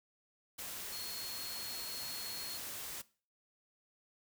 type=tone in noise; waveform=sine; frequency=4308 Hz; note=C8; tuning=50 cents sharp; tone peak=-44 dBFS; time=0.92-2.58 s; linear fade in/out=10 ms; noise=white; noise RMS=-44 dBFS; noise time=0.58-3.02 s; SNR=-3 dB; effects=noise-tail reverb RT60 0.4 s tail -20 dB re dry